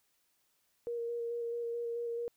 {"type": "tone with vibrato", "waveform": "sine", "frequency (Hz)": 470, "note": "A#4", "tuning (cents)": 14, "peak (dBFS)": -34, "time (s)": [0.87, 2.28], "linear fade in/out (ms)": 0, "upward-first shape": "square", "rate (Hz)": 4.6, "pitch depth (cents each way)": 12, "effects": ["white hiss -75 dBFS RMS until 2.36 s"]}